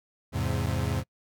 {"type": "chord", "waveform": "35% pulse", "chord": "E augmented", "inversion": "none", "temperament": "equal", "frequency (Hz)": [82.41, 103.83, 130.81], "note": ["E2", "G#2", "B#2"], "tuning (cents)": [0, 0, 0], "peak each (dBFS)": -29, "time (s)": [0.32, 1.04], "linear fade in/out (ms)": 50, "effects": ["noise-tail reverb RT60 0.1 s tail -26 dB re dry"]}